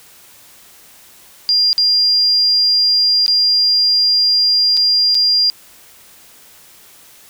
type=tone with dropouts; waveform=sine; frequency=4800 Hz; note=D8; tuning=37 cents sharp; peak=-10 dBFS; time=1.49-5.5 s; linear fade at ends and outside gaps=0 ms; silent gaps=1.73-1.78 / 3.263-3.28 / 4.769-4.773 / 5.146-5.151 s; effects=white hiss -44 dBFS RMS until 7.29 s